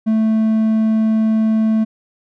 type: tone with hard clipping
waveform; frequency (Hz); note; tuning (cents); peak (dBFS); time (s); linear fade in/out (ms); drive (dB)
triangle; 220; A3; 0; -13; 0.06-1.85; 20; 6
effects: none